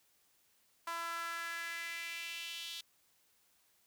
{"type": "tone with high-pass filter sweep", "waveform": "sawtooth", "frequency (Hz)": 335.6, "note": "E4", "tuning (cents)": 31, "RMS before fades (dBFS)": -42, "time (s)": [0.87, 2.81], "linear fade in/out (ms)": 5, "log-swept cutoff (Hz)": [1100, 3500], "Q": 3.4, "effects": ["white hiss -72 dBFS RMS until 3.86 s"]}